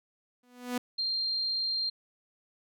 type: tone with exponential growth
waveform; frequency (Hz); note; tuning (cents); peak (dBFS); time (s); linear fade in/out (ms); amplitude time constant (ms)
sawtooth; 246.9; B3; 0; -23; 0.43-0.78; 5; 76
type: tone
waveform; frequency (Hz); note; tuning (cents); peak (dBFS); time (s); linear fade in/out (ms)
sine; 4186; C8; 0; -28; 0.98-1.9; 10
effects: none